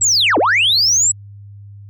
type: linear two-way sweep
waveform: sine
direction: down then up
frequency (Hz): 7902 to 262.1 to 7902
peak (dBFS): -9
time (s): 0.01-1.12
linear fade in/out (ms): 10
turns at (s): 0.38
effects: tanh soft clip ceiling -8 dBFS + added 101 Hz sine -34 dBFS peak until 1.89 s